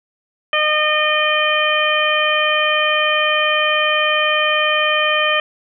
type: harmonic tone with a mistuned harmonic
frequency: 610 Hz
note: D#5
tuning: 34 cents flat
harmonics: 1 / 2 / 3 / 4 / 5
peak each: -20 / -20 / -20 / -20 / -20 dBFS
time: 0.53-5.4 s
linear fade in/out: 2 ms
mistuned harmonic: 5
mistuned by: +19 cents
effects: none